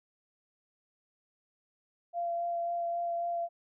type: tone with vibrato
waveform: sine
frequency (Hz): 687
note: F5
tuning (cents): -29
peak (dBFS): -30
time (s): 2.13-3.49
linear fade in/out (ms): 50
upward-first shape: sine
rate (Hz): 3.7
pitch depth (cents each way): 11
effects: none